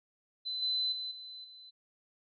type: tone with level steps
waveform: sine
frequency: 4030 Hz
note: B7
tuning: 34 cents sharp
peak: -34 / -29 / -36 / -44 / -50 dBFS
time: 0.45-1.71 s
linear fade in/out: 20 ms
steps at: 0.62 / 0.92 / 1.11 / 1.44 s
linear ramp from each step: 5 ms
effects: none